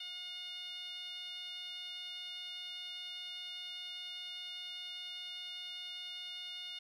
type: tone with band-pass filter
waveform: 10% pulse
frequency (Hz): 719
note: F#5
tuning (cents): -50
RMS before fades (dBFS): -45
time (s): 0-6.79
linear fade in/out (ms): 5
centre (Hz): 3300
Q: 5.9
effects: 13-bit